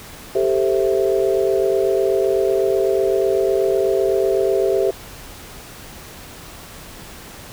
sine chord, A minor seventh, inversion third, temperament equal, 392 / 440 / 523.3 / 659.3 Hz, G4 / A4 / C5 / E5, 0 / 0 / 0 / 0 cents, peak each -17 / -22 / -22 / -23 dBFS, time 0.35-4.91 s, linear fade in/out 5 ms, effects pink hiss -38 dBFS RMS until 7.52 s

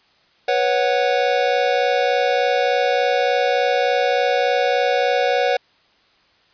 square chord, B suspended second, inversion none, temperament equal with one note detuned, 491 / 554.4 / 740 Hz, B4 / C#5 / F#5, -10 / 0 / 0 cents, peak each -21 dBFS, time 0.48-5.57 s, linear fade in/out 5 ms, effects white hiss -57 dBFS RMS until 6.53 s + resampled to 11025 Hz

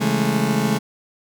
35% pulse chord, A major seventh, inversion first, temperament just, 137.5 / 165 / 206.2 / 220 Hz, C#3 / E3 / G#3 / A3, -14 / +2 / -12 / 0 cents, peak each -23 / -25 / -20 / -20 dBFS, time 0-0.79 s, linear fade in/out 20 ms, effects none

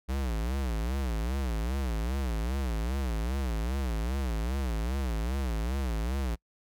square tone with vibrato, 61 Hz, B1, 21 cents flat, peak -29 dBFS, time 0.08-6.36 s, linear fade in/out 20 ms, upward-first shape sine, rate 2.5 Hz, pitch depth 220 cents each way, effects noise-tail reverb RT60 0.1 s tail -26 dB re dry

